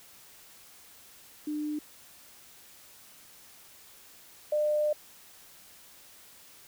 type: tone pair in turn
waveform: sine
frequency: 300.4 / 600.8 Hz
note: D4 / D5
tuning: +39 / +39 cents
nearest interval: octave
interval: 1200 cents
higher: second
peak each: -30 / -24 dBFS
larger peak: second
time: 1.47-1.79 / 4.52-4.93 s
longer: second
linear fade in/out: 5 ms
effects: white hiss -54 dBFS RMS until 6.67 s